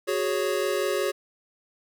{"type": "chord", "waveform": "square", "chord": "F# suspended second", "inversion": "none", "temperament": "equal", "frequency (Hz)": [370, 415.3, 554.4], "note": ["F#4", "G#4", "C#5"], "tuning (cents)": [0, 0, 0], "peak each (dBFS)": -29, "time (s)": [0.07, 1.12], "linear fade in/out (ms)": 20, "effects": []}